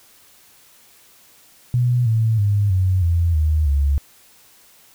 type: tone with pitch steps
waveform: sine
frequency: 122.8 / 111.96 / 102.08 / 93.06 / 84.85 / 77.36 / 70.53 Hz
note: B2 / A2 / G#2 / F#2 / F2 / D#2 / C#2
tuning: -9 / +31 / -29 / +10 / -49 / -9 / +31 cents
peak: -14 dBFS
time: 1.74-3.98 s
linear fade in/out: 0 ms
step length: 320 ms
effects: white hiss -51 dBFS RMS until 4.94 s